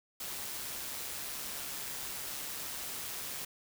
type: noise with amplitude modulation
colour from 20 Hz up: white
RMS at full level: -39 dBFS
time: 0.2-3.45 s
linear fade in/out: 5 ms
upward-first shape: sine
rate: 139 Hz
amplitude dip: 30%
effects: none